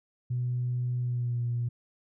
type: tone with pitch glide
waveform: sine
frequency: 123.47 to 119.75 Hz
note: B2 to A#2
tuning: 0 to +47 cents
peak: -26 dBFS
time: 0.3-1.69 s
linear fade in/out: 10 ms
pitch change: -53 cents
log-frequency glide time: 1-1.41 s
effects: tanh soft clip ceiling -22 dBFS